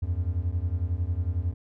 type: beating tone pair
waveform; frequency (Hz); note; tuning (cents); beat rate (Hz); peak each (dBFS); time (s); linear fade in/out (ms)
triangle; 81.5 / 92.5; E2 / F#2; -19 / 0; 11; -26; 0.02-1.54; 10
effects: none